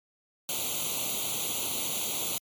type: noise with comb filter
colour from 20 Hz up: white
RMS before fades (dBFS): -31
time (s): 0.49-2.38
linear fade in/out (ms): 0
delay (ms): 0.29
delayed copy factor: +1
effects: high-pass 100 Hz 12 dB/octave + MP3 96 kbps